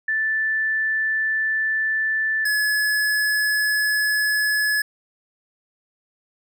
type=tone pair in turn; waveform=sine / square; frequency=1760 / 1704 Hz; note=A6 / G#6; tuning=0 / +44 cents; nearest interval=minor second; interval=56 cents; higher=first; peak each=-19 dBFS; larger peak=neither; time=0.08-2.45 / 2.45-4.82 s; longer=neither; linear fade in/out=5 ms; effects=none